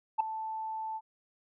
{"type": "tone with ADSR envelope", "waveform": "sine", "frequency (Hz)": 880, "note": "A5", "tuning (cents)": 0, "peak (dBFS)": -19, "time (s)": [0.18, 1.01], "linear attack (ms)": 22, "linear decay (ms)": 5, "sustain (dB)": -15, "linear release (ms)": 48, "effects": ["tanh soft clip ceiling -19 dBFS"]}